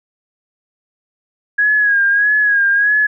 sine tone with vibrato, 1653 Hz, G#6, 9 cents flat, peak -10 dBFS, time 1.58-3.07 s, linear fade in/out 10 ms, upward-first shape sine, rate 1.6 Hz, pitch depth 55 cents each way, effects none

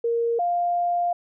sine tone pair in turn, 466.2 / 699.9 Hz, A#4 / F5, 0 / +4 cents, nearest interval perfect fifth, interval 704 cents, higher second, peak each -20 dBFS, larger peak neither, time 0.04-0.39 / 0.39-1.13 s, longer second, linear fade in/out 5 ms, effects none

